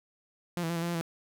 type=tone with pitch steps; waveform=sawtooth; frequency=174.6 / 163.8 / 171 / 166.3 / 171.3 / 172.3 / 166 Hz; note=F3 / E3 / F3 / E3 / F3 / F3 / E3; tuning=0 / -11 / -36 / +16 / -33 / -23 / +12 cents; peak=-26 dBFS; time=0.57-1.011 s; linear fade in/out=0 ms; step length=63 ms; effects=none